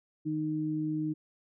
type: tone pair together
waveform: sine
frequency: 155.08 / 308.9 Hz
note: D#3 / D#4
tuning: -5 / -12 cents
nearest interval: octave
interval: 1193 cents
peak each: -35 / -30 dBFS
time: 0.25-1.14 s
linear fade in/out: 20 ms
effects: none